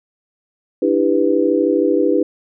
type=chord; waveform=sine; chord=E minor seventh; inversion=third; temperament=just; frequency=296.7 / 329.6 / 395.6 / 494.4 Hz; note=D4 / E4 / G4 / B4; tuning=+18 / 0 / +16 / +2 cents; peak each=-18 dBFS; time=0.82-2.23 s; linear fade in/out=5 ms; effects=none